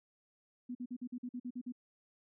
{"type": "tone bursts", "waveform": "sine", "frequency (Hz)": 246.9, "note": "B3", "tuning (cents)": 0, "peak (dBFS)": -38, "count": 10, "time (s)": [0.69, 1.723], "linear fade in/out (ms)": 10, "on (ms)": 61, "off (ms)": 47, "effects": []}